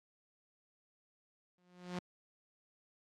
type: tone with exponential growth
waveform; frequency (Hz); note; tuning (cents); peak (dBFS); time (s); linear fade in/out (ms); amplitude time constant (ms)
sawtooth; 179; F3; +43; -32; 1.58-1.99; 2; 88
effects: low-pass 6000 Hz 12 dB/octave + AAC 48 kbps